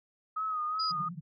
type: tone with vibrato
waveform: sine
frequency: 1257 Hz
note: D#6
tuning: 17 cents sharp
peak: -30 dBFS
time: 0.36-1.09 s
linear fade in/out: 10 ms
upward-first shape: sine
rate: 2.7 Hz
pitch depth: 50 cents each way
type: tone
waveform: sine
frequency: 4913 Hz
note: D#8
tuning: 23 cents flat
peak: -31 dBFS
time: 0.79-0.92 s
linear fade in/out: 10 ms
type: band-pass noise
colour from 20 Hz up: pink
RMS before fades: -43 dBFS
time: 0.9-1.21 s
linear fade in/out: 5 ms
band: 150 to 180 Hz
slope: 96 dB/octave
effects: none